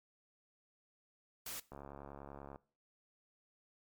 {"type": "noise", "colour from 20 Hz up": "white", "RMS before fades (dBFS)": -44, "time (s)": [1.46, 1.6], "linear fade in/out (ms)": 5}
{"type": "click train", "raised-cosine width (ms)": 1, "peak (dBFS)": -35, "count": 60, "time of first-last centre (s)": [1.72, 2.559], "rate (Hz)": 70.3}
{"effects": ["noise-tail reverb RT60 0.4 s tail -20 dB re dry", "MP3 96 kbps"]}